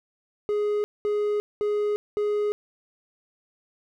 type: tone bursts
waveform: triangle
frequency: 416.5 Hz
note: G#4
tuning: 5 cents sharp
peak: -20 dBFS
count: 4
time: 0.49-2.52 s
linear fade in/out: 0 ms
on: 350 ms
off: 210 ms
effects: none